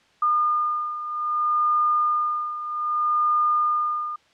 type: beating tone pair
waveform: sine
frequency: 1214 / 1214.63 Hz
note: D#6 / D#6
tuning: -43 / -42 cents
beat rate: 0.63 Hz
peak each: -21 / -26 dBFS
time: 0.22-4.16 s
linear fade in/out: 5 ms
effects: white hiss -59 dBFS RMS until 4.33 s + low-pass 4000 Hz 12 dB/octave